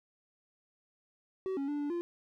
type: tone with pitch steps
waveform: triangle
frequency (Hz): 379.3 / 277 / 292.1 / 290.2 / 345.4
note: F#4 / C#4 / D4 / D4 / F4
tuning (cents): +43 / -1 / -9 / -21 / -19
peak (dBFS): -30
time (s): 1.46-2.01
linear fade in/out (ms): 0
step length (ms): 110
effects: none